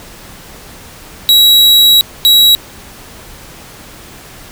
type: tone bursts at uneven times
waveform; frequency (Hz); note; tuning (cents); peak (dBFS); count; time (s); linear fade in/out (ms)
45% pulse; 3875; B7; -34; -4; 2; 1.29-2.01 / 2.25-2.55; 0
effects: pink hiss -34 dBFS RMS until 4.51 s